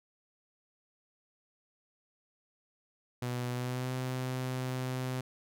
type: tone with pitch glide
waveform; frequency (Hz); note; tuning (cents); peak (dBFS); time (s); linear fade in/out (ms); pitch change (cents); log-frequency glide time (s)
sawtooth; 123.47 to 128.34; B2 to C3; 0 to -33; -29; 3.22-5.21; 5; +67; 3.52-3.92
effects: none